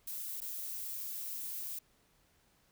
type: noise with dropouts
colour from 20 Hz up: violet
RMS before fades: -41 dBFS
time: 0.07-1.79 s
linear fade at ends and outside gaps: 5 ms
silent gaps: 0.405-0.416 s
effects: pink hiss -70 dBFS RMS until 2.71 s